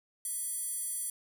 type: tone with high-pass filter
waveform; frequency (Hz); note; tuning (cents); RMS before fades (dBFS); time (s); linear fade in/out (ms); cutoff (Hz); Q
square; 659.3; E5; 0; -36; 0.25-1.1; 2; 10000; 4.3
effects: none